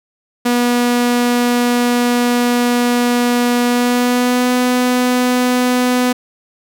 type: tone with pitch glide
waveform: sawtooth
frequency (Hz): 242.6 to 249.1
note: B3 to B3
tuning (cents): -31 to +15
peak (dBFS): -8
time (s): 0.45-6.13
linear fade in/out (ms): 10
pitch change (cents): +46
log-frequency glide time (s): 3.65-4.52
effects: none